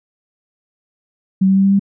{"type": "tone with pitch steps", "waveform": "sine", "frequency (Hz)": [190.5, 192.38, 194.28, 196.2, 198.13], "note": ["G3", "G3", "G3", "G3", "G3"], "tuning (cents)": [-49, -32, -15, 2, 19], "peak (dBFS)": -9, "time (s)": [1.41, 1.795], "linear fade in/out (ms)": 10, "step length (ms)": 77, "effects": []}